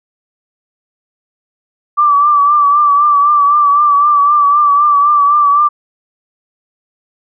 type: tone with vibrato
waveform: sine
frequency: 1165 Hz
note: D6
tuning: 14 cents flat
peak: -6 dBFS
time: 1.97-5.69 s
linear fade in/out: 20 ms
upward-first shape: triangle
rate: 3.9 Hz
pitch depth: 54 cents each way
effects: none